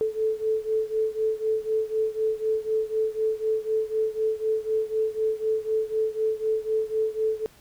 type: beating tone pair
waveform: sine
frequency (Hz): 436.2 / 440.2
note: A4 / A4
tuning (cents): -15 / +1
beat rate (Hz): 4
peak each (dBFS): -25 / -27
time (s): 0.01-7.46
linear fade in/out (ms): 0
effects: pink hiss -55 dBFS RMS until 7.6 s